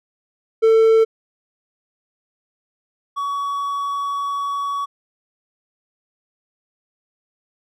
triangle tone pair in turn, 446.8 / 1127.9 Hz, A4 / C#6, +27 / +30 cents, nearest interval octave + major third, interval 1603 cents, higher second, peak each -8 / -19 dBFS, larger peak first, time 0.62-1.05 / 3.16-4.86 s, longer second, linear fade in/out 20 ms, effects none

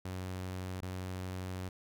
sawtooth tone with dropouts, 92.5 Hz, F#2, in tune, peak -34 dBFS, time 0.05-1.69 s, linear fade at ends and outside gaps 5 ms, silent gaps 0.806-0.823 s, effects none

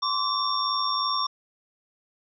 sine tone cluster, 1045 / 1148 / 3581 / 5530 Hz, C6 / D6 / A7 / F8, -2 / -40 / +30 / -18 cents, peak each -29 / -27 / -32 / -29 dBFS, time 0.02-1.27 s, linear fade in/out 10 ms, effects none

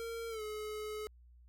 square tone with pitch glide, 459.8 to 426.5 Hz, A#4 to G#4, -24 to +46 cents, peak -40 dBFS, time 0-1.07 s, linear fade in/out 0 ms, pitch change -130 cents, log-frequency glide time 0.29-0.42 s, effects added 60 Hz sine -57 dBFS peak until 1.48 s

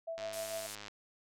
sine tone with tremolo, 659.3 Hz, E5, in tune, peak -36 dBFS, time 0.07-0.67 s, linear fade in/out 10 ms, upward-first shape sine, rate 6.7 Hz, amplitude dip 55%
click train, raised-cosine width 0.2 ms, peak -28 dBFS, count 74, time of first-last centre 0.18-0.882 s, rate 104 Hz
pink high-pass noise, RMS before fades -44 dBFS, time 0.33-0.75 s, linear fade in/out 0 ms, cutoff 5800 Hz, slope 12 dB/octave
effects low-pass 12000 Hz 12 dB/octave

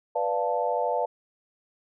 sine chord, B half-diminished seventh, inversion none, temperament equal, 493.9 / 587.3 / 698.5 / 880 Hz, B4 / D5 / F5 / A5, 0 / 0 / 0 / 0 cents, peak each -29 dBFS, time 0.15-1.06 s, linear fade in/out 10 ms, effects none

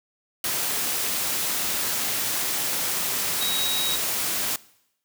sine tone in noise, 3814 Hz, A#7, 39 cents sharp, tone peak -26 dBFS, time 3.41-3.96 s, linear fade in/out 2 ms, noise white, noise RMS -26 dBFS, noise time 0.44-4.56 s, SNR -3 dB, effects noise-tail reverb RT60 0.8 s tail -21 dB re dry + high-pass 100 Hz 12 dB/octave

